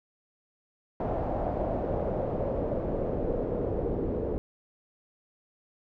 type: noise with low-pass filter sweep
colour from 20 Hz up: pink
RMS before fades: -30 dBFS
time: 1-4.38 s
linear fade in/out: 0 ms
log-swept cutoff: 680 to 450 Hz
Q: 3.2
effects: none